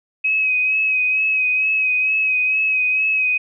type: tone with vibrato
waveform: sine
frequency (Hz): 2541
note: D#7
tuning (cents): +36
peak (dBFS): -15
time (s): 0.24-3.38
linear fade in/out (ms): 10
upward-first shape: sine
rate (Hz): 2.2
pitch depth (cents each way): 31
effects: none